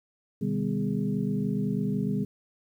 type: tone cluster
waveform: sine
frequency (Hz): 125.1 / 152.8 / 199.1 / 249.1 / 415.3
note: B2 / D#3 / G3 / B3 / G#4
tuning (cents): +23 / -31 / +27 / +15 / 0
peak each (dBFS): -35 / -32 / -28 / -32 / -37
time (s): 0.41-2.25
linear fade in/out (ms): 10
effects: 10-bit